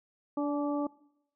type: harmonic tone with a mistuned harmonic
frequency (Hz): 290.5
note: D4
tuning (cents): -19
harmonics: 1 / 2 / 3 / 4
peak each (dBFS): -29 / -35 / -39 / -41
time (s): 0.37-0.87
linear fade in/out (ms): 5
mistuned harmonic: 3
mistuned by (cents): -29
effects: noise-tail reverb RT60 0.8 s tail -22 dB re dry